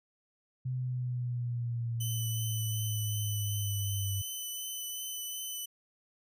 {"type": "exponential sweep", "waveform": "sine", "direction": "down", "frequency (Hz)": [128.4, 98], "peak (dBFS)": -31, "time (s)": [0.65, 4.22], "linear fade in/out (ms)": 10}
{"type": "tone with vibrato", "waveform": "10% pulse", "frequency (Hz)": 3014, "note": "F#7", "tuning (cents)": 31, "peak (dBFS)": -29, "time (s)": [2, 5.66], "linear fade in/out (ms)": 10, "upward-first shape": "triangle", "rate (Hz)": 2.7, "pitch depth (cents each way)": 18}
{"effects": []}